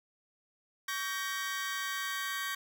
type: chord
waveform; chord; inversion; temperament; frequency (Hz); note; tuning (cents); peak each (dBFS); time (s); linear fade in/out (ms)
sawtooth; G diminished; second; just; 1128.9 / 1568 / 1881.6; Db6 / G6 / Bb6; +31 / 0 / +16; -35 / -34 / -35; 0.88-2.55; 5
effects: none